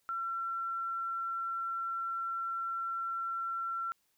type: tone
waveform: sine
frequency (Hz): 1355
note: E6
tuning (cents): +47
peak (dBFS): -33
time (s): 0.09-3.92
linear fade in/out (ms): 0
effects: white hiss -75 dBFS RMS until 4.17 s